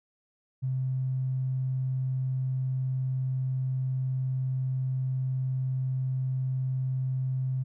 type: tone with tanh clipping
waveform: triangle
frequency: 130.4 Hz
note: C3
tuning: 5 cents flat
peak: -26 dBFS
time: 0.62-7.64 s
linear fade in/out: 20 ms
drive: 3 dB
effects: none